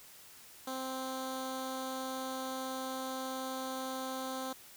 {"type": "tone with notch filter", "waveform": "10% pulse", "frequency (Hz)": 261.6, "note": "C4", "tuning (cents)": 0, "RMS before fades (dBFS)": -39, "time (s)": [0.67, 4.53], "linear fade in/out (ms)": 5, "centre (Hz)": 1900, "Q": 1.9, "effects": ["white hiss -55 dBFS RMS until 4.76 s"]}